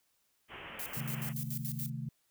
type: low-pass noise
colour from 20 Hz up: white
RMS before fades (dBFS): -47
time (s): 0.48-1.34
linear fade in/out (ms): 50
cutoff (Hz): 3100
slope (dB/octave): 96
type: noise with tremolo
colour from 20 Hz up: violet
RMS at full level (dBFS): -40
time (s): 0.79-1.9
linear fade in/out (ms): 5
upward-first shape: square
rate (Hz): 7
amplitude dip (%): 80
type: chord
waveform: sine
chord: A diminished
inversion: first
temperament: equal with one note detuned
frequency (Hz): 130.81 / 154.31 / 220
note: C3 / Eb3 / A3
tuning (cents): 0 / -14 / 0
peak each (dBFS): -39 / -41 / -43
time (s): 0.97-2.09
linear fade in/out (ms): 2
effects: white hiss -75 dBFS RMS until 2.3 s